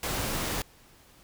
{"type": "noise", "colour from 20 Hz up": "pink", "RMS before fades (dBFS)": -31, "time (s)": [0.03, 0.62], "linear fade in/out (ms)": 2, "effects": ["pink hiss -57 dBFS RMS until 1.23 s"]}